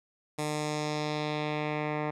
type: tone with low-pass filter sweep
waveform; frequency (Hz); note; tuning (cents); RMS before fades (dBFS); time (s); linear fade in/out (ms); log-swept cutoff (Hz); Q
10% pulse; 150.9; D3; +47; -32; 0.38-2.11; 10; 9800 to 1700; 1.6
effects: none